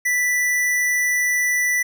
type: tone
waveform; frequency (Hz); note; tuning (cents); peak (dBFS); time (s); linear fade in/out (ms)
square; 1975.5; B6; 0; -18; 0.05-1.83; 10
effects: none